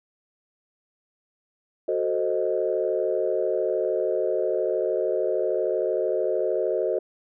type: chord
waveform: sine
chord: F# diminished seventh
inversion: none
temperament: equal with one note detuned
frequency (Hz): 370 / 443.1 / 523.3 / 622.3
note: F#4 / A4 / C5 / Eb5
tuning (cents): 0 / +12 / 0 / 0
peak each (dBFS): -27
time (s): 1.88-6.99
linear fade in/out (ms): 5
effects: tanh soft clip ceiling -11 dBFS